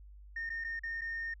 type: tone with dropouts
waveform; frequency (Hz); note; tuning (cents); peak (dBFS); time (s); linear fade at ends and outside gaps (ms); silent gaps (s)
sine; 1831; A#6; -32; -34; 0.36-1.34; 5; 0.494-0.5 / 0.641-0.645 / 0.794-0.834 / 1.011-1.016
effects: tanh soft clip ceiling -32 dBFS + added 50 Hz sine -50 dBFS peak until 1.4 s